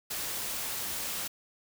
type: noise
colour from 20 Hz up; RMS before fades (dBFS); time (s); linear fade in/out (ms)
white; -35; 0.1-1.28; 10
effects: none